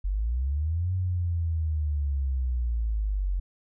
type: linear two-way sweep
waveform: sine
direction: up then down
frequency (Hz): 44.66 to 93.2 to 44.66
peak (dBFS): -24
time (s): 0.04-3.4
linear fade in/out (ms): 10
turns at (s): 0.94
effects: none